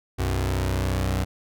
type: tone pair together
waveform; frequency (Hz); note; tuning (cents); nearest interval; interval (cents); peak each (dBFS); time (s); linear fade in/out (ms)
sawtooth; 63 / 94.39; B1 / F#2; +35 / +35; perfect fifth; 700; -21; 0.18-1.25; 20
effects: none